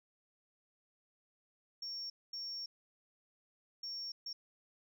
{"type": "tone bursts at uneven times", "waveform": "sine", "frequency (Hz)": 5500, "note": "F8", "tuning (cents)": -27, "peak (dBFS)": -39, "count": 4, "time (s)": [[1.82, 2.1], [2.33, 2.66], [3.83, 4.12], [4.26, 4.33]], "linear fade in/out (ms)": 5, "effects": ["tanh soft clip ceiling -36 dBFS"]}